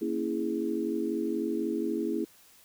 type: chord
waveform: sine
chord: A# half-diminished seventh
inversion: none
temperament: equal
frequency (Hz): 233.1 / 277.2 / 329.6 / 415.3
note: A#3 / C#4 / E4 / G#4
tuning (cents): 0 / 0 / 0 / 0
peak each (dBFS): -34 / -35 / -31 / -34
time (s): 0.01-2.25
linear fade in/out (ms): 10
effects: white hiss -58 dBFS RMS until 2.64 s